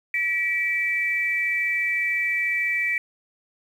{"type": "tone pair together", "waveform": "sine", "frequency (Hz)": [1939, 2317], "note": ["B6", "D7"], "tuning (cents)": [-32, -24], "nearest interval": "minor third", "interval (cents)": 308, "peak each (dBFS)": [-25, -23], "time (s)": [0.14, 2.98], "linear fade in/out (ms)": 2, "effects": ["8-bit"]}